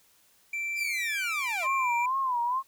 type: tone with pitch glide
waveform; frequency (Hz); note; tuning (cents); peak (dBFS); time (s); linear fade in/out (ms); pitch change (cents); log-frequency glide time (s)
triangle; 2342 to 2358; D7 to D7; -5 to +6; -28; 0.53-2.06; 5; +11; 1.35-1.5
type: linear sweep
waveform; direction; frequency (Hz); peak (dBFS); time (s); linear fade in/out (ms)
sawtooth; down; 2489 to 554; -29; 0.75-1.68; 50
type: tone with vibrato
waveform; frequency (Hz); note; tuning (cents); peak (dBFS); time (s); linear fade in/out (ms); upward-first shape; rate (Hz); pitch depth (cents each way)
sine; 1011; B5; +40; -25; 1.62-2.63; 50; sine; 2.2; 120
effects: white hiss -63 dBFS RMS until 2.67 s